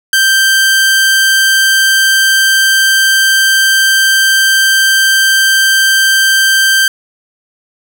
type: tone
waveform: sawtooth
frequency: 1568 Hz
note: G6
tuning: in tune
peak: -3 dBFS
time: 0.13-6.88 s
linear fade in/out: 2 ms
effects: none